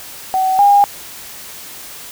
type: tone pair in turn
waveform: sine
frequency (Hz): 756 / 809.6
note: F#5 / G#5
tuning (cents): +37 / -44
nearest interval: minor second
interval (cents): 119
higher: second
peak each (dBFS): -12 / -6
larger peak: second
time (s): 0.34-0.59 / 0.59-0.84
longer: neither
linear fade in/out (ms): 0
effects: white hiss -33 dBFS RMS until 2.11 s